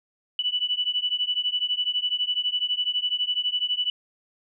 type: beating tone pair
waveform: sine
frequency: 2960 / 2972 Hz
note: F#7 / F#7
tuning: 0 / +7 cents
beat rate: 12 Hz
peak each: -26 dBFS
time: 0.39-3.9 s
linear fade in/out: 2 ms
effects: none